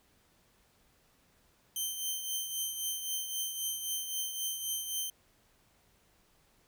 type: tone with tremolo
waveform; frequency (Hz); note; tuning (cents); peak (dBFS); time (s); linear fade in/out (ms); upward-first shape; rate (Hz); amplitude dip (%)
10% pulse; 3109; G7; -15; -23; 1.76-5.1; 2; triangle; 3.8; 60
effects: pink hiss -68 dBFS RMS until 6.67 s